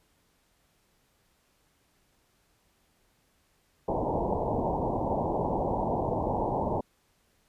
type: low-pass noise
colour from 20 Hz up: white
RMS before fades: -29 dBFS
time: 3.88-6.81 s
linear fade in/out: 5 ms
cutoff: 960 Hz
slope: 96 dB/octave
effects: pink hiss -69 dBFS RMS until 7.48 s + resampled to 32000 Hz